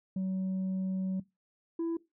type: tone pair in turn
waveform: sine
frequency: 188.6 / 332.6 Hz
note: F#3 / E4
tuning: +33 / +16 cents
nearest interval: minor seventh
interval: 983 cents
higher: second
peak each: -27 dBFS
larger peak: neither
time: 0.16-1.2 / 1.79-1.97 s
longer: first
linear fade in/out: 5 ms
effects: noise-tail reverb RT60 0.2 s tail -20 dB re dry + tanh soft clip ceiling -29 dBFS